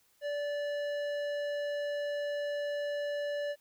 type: tone with tanh clipping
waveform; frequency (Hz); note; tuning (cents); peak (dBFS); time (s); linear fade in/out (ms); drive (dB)
triangle; 581; D5; -19; -34; 0.21-3.56; 50; 18
effects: white hiss -69 dBFS RMS until 3.6 s